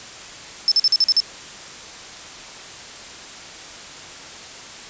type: tone bursts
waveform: sine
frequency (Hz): 5274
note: E8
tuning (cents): 0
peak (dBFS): -12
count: 7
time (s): 0.68-1.202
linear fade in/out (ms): 0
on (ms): 36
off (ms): 45
effects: white hiss -37 dBFS RMS until 4.89 s + resampled to 16000 Hz